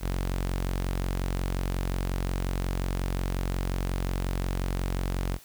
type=tone; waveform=sawtooth; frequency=45.58 Hz; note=F#1; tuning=25 cents flat; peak=-23 dBFS; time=0-5.39 s; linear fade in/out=50 ms; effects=white hiss -53 dBFS RMS until 5.44 s